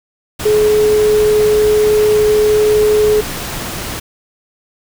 sine tone in noise, 424.4 Hz, G#4, 38 cents sharp, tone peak -8 dBFS, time 0.45-3.21 s, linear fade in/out 10 ms, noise pink, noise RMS -23 dBFS, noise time 0.39-4 s, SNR +12 dB, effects none

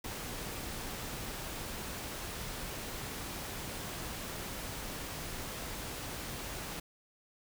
pink noise, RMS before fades -41 dBFS, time 0.04-6.8 s, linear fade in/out 5 ms, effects none

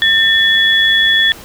sine tone pair together, 1797 / 3392 Hz, A6 / G#7, +36 / +36 cents, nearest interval major seventh, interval 1100 cents, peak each -11 dBFS, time 0.02-1.32 s, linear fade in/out 0 ms, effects pink hiss -35 dBFS RMS until 1.44 s

